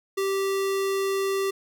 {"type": "tone", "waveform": "square", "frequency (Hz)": 390, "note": "G4", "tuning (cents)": -9, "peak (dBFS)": -24, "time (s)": [0.17, 1.51], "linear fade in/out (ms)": 10, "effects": []}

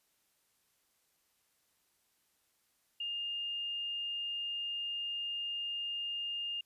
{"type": "tone", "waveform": "sine", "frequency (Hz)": 2820, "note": "F7", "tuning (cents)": 16, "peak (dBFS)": -35, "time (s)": [3, 6.61], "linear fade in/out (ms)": 5, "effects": ["white hiss -75 dBFS RMS until 6.65 s", "resampled to 32000 Hz"]}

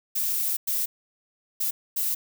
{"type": "noise bursts at uneven times", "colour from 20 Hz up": "violet", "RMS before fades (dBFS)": -26, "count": 4, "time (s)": [[0.15, 0.57], [0.67, 0.86], [1.6, 1.71], [1.96, 2.15]], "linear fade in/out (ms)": 10, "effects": []}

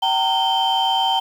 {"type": "tone cluster", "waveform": "sine", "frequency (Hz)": [768, 915, 3119], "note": ["G5", "A#5", "G7"], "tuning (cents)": [-36, -32, -9], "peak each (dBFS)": -19, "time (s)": [0.02, 1.2], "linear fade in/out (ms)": 10, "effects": ["tanh soft clip ceiling -11 dBFS", "7-bit"]}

